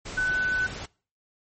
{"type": "tone in noise", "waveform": "sine", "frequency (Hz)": 1500, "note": "F#6", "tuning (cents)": 23, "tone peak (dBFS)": -22, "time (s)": [0.17, 0.67], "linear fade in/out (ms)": 10, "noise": "pink", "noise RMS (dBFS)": -37, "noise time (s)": [0.05, 0.86], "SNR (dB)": 12, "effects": ["noise-tail reverb RT60 0.4 s tail -24 dB re dry", "MP3 32 kbps"]}